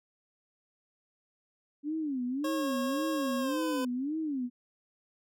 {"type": "tone with vibrato", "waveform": "sine", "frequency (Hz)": 280, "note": "C#4", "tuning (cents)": 18, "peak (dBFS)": -30, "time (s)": [1.83, 4.5], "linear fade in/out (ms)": 50, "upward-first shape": "sine", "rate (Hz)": 1.8, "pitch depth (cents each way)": 230}
{"type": "tone with pitch glide", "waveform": "25% pulse", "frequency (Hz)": [545, 505.6], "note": ["C#5", "B4"], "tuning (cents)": [-29, 41], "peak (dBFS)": -29, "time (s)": [2.44, 3.85], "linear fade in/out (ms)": 5, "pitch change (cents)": -130, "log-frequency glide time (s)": [3.38, 3.64]}
{"effects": []}